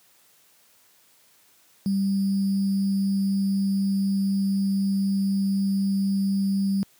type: tone with sample-and-hold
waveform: sine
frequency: 196 Hz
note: G3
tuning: in tune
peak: -20 dBFS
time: 1.86-6.83 s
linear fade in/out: 0 ms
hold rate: 4900 Hz
effects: white hiss -59 dBFS RMS until 6.99 s + high-pass 100 Hz 12 dB/octave

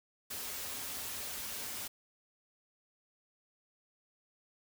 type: noise with comb filter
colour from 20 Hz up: white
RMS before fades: -41 dBFS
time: 0.3-1.88 s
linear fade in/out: 10 ms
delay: 6 ms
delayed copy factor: -0.5
effects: none

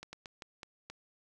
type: slowing click train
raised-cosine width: 0.2 ms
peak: -27 dBFS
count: 6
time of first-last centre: 0.03-0.9 s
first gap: 100 ms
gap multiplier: 1.28
effects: none

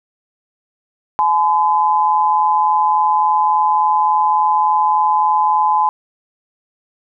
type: tone pair together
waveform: sine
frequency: 852 / 1015.5 Hz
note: G#5 / B5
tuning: +44 / +48 cents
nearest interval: minor third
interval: 304 cents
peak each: -14 dBFS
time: 1.19-5.89 s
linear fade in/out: 0 ms
effects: none

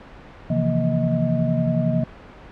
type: tone cluster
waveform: sine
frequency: 131.8 / 163.2 / 174.1 / 233.5 / 631 Hz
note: C3 / E3 / F3 / A#3 / D#5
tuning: +13 / -17 / -5 / +3 / +24 cents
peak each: -24 / -23 / -25 / -24 / -26 dBFS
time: 0.5-2.04 s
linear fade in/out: 5 ms
effects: pink hiss -42 dBFS RMS until 2.51 s + low-pass 2000 Hz 12 dB/octave

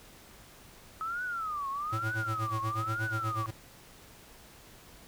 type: tone with vibrato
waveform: sine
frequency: 1272 Hz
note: D#6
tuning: 38 cents sharp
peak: -32 dBFS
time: 1.01-3.46 s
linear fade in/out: 0 ms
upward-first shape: triangle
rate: 1.1 Hz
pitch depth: 290 cents each way
type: tone with tremolo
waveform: square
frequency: 110.1 Hz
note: A2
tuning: 2 cents sharp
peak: -31 dBFS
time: 1.92-3.51 s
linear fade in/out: 10 ms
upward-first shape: sine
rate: 8.3 Hz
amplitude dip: 90%
effects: pink hiss -54 dBFS RMS until 5.07 s

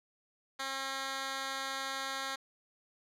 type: tone with band-pass filter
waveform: 10% pulse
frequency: 269.3 Hz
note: C#4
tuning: 50 cents flat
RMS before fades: -38 dBFS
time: 0.59-2.36 s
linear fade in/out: 10 ms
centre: 3200 Hz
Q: 0.67
effects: none

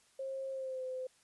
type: tone with pitch glide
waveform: sine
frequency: 535 to 514.1 Hz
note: C5 to C5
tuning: +38 to -31 cents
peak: -37 dBFS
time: 0.19-1.07 s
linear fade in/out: 5 ms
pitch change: -69 cents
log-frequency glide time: 0.51-0.83 s
effects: white hiss -68 dBFS RMS until 1.23 s + resampled to 24000 Hz

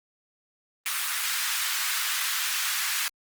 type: high-pass noise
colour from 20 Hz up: pink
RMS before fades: -28 dBFS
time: 0.86-3.08 s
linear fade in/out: 0 ms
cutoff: 1300 Hz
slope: 24 dB/octave
effects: Opus 24 kbps

